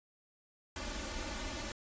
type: noise with comb filter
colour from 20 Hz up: pink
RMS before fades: -40 dBFS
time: 0.76-1.72 s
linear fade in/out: 2 ms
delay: 3.4 ms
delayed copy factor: +0.9
effects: resampled to 16000 Hz